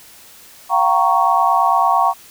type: chord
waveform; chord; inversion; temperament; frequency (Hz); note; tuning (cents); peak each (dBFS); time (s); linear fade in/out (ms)
sine; G half-diminished seventh; third; equal with one note detuned; 698.5 / 767.4 / 932.3 / 1108.7; F5 / G5 / Bb5 / Db6; 0 / -37 / 0 / 0; -19 / -17 / -17 / -16; 0.69-2.14; 50
effects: white hiss -43 dBFS RMS until 2.3 s